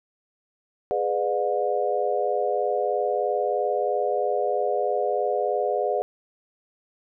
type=chord; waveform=sine; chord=G# diminished seventh; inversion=none; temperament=just; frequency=415.3 / 498.4 / 598 / 717.6 Hz; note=G#4 / B4 / D5 / F5; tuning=0 / +16 / +31 / +47 cents; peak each=-27 dBFS; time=0.91-6.02 s; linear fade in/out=0 ms; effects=none